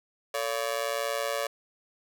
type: tone with amplitude modulation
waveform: sawtooth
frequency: 569 Hz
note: C#5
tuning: 45 cents sharp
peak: -20 dBFS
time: 0.34-1.47 s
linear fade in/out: 5 ms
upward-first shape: sine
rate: 121 Hz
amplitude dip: 100%
effects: none